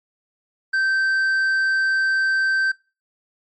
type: tone with tanh clipping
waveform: triangle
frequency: 1556 Hz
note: G6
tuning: 13 cents flat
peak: -18 dBFS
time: 0.73-2.72 s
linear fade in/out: 10 ms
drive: 9 dB
effects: noise-tail reverb RT60 0.3 s tail -22 dB re dry + MP3 64 kbps